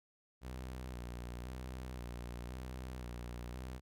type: tone with vibrato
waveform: sawtooth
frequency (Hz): 61.74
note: B1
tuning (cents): 0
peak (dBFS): -39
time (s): 0.41-3.81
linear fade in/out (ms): 50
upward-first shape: square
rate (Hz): 0.96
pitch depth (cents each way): 47
effects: none